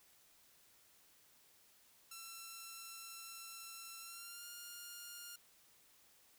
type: tone with pitch glide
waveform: 5% pulse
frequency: 1346 to 1412.1 Hz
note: E6 to F6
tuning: +36 to +19 cents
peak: -38 dBFS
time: 2.11-5.36 s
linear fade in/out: 5 ms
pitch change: +83 cents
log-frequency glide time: 4.01-4.47 s
effects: white hiss -68 dBFS RMS until 6.38 s